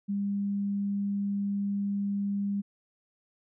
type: tone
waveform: sine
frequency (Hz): 200.7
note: G3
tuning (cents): +41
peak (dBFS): -27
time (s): 0.08-2.62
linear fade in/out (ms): 20
effects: none